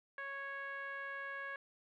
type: tone with low-pass filter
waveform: 10% pulse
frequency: 553 Hz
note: C#5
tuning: 4 cents flat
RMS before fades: -44 dBFS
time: 0.18-1.56 s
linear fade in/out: 2 ms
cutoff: 1700 Hz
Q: 3.2
effects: none